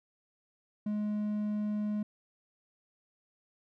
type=tone; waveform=triangle; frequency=209.9 Hz; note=G#3; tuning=19 cents sharp; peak=-28 dBFS; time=0.86-2.03 s; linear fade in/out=5 ms; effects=none